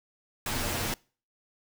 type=noise with comb filter; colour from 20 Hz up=pink; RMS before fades=-31 dBFS; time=0.46-0.94 s; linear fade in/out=2 ms; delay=8.5 ms; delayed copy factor=+0.85; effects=noise-tail reverb RT60 0.4 s tail -25 dB re dry